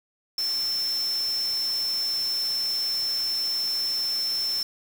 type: tone in noise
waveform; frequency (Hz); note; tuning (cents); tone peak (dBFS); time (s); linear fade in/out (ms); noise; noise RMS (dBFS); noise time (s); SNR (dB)
sine; 5340; E8; +22; -24; 0.38-4.63; 2; white; -39; 0.38-4.63; +12
effects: none